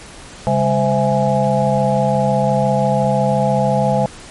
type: tone cluster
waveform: sine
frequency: 136.1 / 202 / 517 / 662 / 832 Hz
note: C#3 / G#3 / C5 / E5 / G#5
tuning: -31 / -48 / -21 / +7 / +3 cents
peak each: -19 dBFS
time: 0.47-4.06 s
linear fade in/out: 0 ms
effects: pink hiss -37 dBFS RMS until 4.3 s + MP3 48 kbps